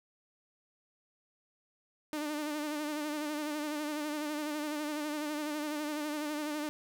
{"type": "tone with vibrato", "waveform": "sawtooth", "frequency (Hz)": 299.8, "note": "D4", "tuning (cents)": 36, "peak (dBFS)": -30, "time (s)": [2.13, 6.69], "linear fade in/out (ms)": 0, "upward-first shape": "sine", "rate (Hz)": 12, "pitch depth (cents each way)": 47, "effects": []}